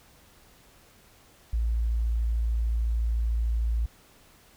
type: tone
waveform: sine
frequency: 56.8 Hz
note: A#1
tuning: 44 cents flat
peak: -23 dBFS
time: 1.53-3.86 s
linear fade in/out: 5 ms
effects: pink hiss -57 dBFS RMS until 4.56 s